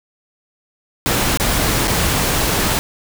pink noise with dropouts, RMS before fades -17 dBFS, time 1.06-2.79 s, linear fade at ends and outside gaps 0 ms, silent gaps 1.373-1.399 / 1.873-1.879 s, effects none

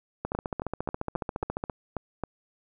two click trains, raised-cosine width 1 ms, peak -16 / -16 dBFS, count 8 / 21, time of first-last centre 0.35-2.237 / 0.25-1.639 s, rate 3.71 / 14.4 Hz, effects none

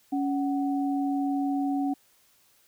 sine tone pair together, 279.5 / 745.6 Hz, C#4 / F#5, +14 / +13 cents, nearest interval octave + perfect fourth, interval 1699 cents, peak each -25 / -32 dBFS, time 0.12-1.94 s, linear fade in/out 10 ms, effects white hiss -63 dBFS RMS until 2.67 s

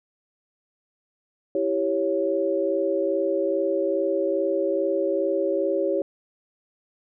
sine chord, C# diminished, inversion first, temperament equal, 329.6 / 392 / 554.4 Hz, E4 / G4 / C#5, 0 / 0 / 0 cents, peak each -27 / -25 / -24 dBFS, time 1.55-6.02 s, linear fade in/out 2 ms, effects none

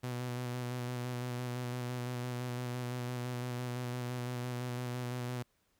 sawtooth tone with vibrato, 123.6 Hz, B2, 2 cents sharp, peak -32 dBFS, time 0.03-5.43 s, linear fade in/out 10 ms, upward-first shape square, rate 5.9 Hz, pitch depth 19 cents each way, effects pink hiss -75 dBFS RMS until 5.79 s

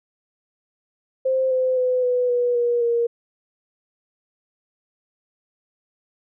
sine tone with pitch steps, 523.3 / 514 / 504.9 / 495.9 / 487.1 / 478.5 / 470 Hz, C5 / C5 / B4 / B4 / B4 / A#4 / A#4, 0 / -31 / +38 / +7 / -24 / +45 / +14 cents, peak -17 dBFS, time 1.25-3.07 s, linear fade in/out 10 ms, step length 260 ms, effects none

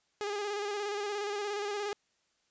sawtooth tone with vibrato, 410.4 Hz, G#4, 21 cents flat, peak -29 dBFS, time 0.21-1.93 s, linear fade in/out 0 ms, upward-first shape square, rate 17 Hz, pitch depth 34 cents each way, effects white hiss -74 dBFS RMS until 2.5 s + resampled to 16000 Hz

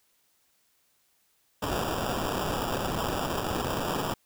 blue noise with sample-and-hold, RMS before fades -30 dBFS, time 1.62-4.14 s, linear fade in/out 5 ms, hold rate 2100 Hz, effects white hiss -69 dBFS RMS until 4.25 s

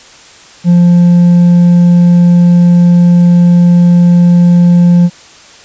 sine tone with hard clipping, 174.61 Hz, F3, in tune, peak -3 dBFS, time 0.64-5.1 s, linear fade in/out 50 ms, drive 2 dB, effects white hiss -36 dBFS RMS until 5.64 s + resampled to 16000 Hz

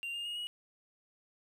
triangle tone with pitch steps, 2777 / 2819 / 2862 / 2905 Hz, F7 / F7 / F7 / F#7, -10 / +16 / +42 / -32 cents, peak -35 dBFS, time 0.03-0.47 s, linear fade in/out 0 ms, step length 110 ms, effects none

